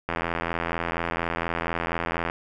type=click train; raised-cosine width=0.5 ms; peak=-11 dBFS; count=187; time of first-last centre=0.09-2.299 s; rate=84.2 Hz; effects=none